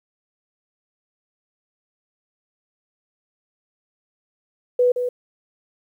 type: tone with echo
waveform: sine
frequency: 493.9 Hz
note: B4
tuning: in tune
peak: -13 dBFS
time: 4.79-4.92 s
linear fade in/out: 5 ms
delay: 170 ms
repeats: 1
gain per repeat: -7 dB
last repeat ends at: 5.09 s
effects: 9-bit